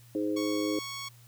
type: chord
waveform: sine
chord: Ab major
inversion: second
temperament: just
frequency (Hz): 311.5 / 415.3 / 519.1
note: Eb4 / Ab4 / C5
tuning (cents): +2 / 0 / -14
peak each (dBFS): -29 / -34 / -35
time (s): 0.15-0.79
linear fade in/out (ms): 2
type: tone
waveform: 10% pulse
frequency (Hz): 1108.7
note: C#6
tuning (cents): 0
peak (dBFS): -28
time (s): 0.36-1.09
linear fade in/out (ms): 10
effects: added 119 Hz sine -53 dBFS peak until 1.27 s + white hiss -60 dBFS RMS until 1.27 s